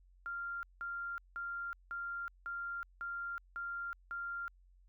sine tone bursts, 1391 Hz, F6, 7 cents flat, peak -38 dBFS, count 8, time 0.26-4.48 s, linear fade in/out 0 ms, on 370 ms, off 180 ms, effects added 45 Hz sine -61 dBFS peak until 4.88 s

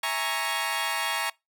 15% pulse chord, A# half-diminished seventh, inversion second, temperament equal, 659.3 / 830.6 / 932.3 / 1108.7 Hz, E5 / G#5 / A#5 / C#6, 0 / 0 / 0 / 0 cents, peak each -29 / -26 / -24 / -25 dBFS, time 0.03-1.3 s, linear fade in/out 5 ms, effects noise-tail reverb RT60 0.2 s tail -23 dB re dry

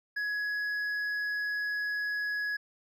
sine tone with hard clipping, 1678 Hz, G#6, 17 cents sharp, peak -31 dBFS, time 0.16-2.57 s, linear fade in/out 10 ms, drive 4 dB, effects none

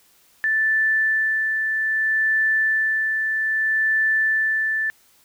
sine tone with tremolo, 1760 Hz, A6, in tune, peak -16 dBFS, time 0.44-4.9 s, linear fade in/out 0 ms, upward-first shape sine, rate 0.62 Hz, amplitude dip 35%, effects white hiss -57 dBFS RMS until 5.24 s

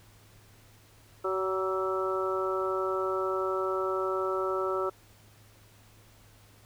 harmonic tone with a mistuned harmonic, 188.8 Hz, F#3, 35 cents sharp, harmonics 2 / 3 / 4 / 5 / 6 / 7, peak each -30 / -34 / -43 / -40 / -39 / -33 dBFS, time 1.24-4.9 s, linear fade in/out 10 ms, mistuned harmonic 6, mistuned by +28 cents, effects added 105 Hz sine -58 dBFS peak until 6.65 s + pink hiss -59 dBFS RMS until 6.65 s

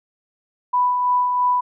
sine tone with tremolo, 990 Hz, B5, 4 cents sharp, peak -14 dBFS, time 0.73-1.61 s, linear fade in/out 10 ms, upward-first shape sine, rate 3 Hz, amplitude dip 35%, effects none

